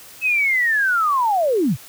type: linear sweep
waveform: sine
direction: down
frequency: 2604 to 95 Hz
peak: -15 dBFS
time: 0.21-1.77 s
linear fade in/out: 50 ms
effects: white hiss -42 dBFS RMS until 1.88 s